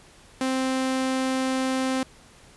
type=tone; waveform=sawtooth; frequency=261.6 Hz; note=C4; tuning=in tune; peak=-19 dBFS; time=0.41-2.03 s; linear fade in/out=2 ms; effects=pink hiss -52 dBFS RMS until 2.56 s + resampled to 24000 Hz